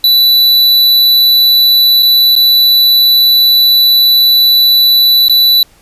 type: tone with dropouts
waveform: square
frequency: 3967 Hz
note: B7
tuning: 7 cents sharp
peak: -5 dBFS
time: 0.04-5.63 s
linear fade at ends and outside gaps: 2 ms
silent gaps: 2.025-2.029 / 2.354-2.362 / 5.283-5.296 s
effects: pink hiss -46 dBFS RMS until 5.81 s + resampled to 32000 Hz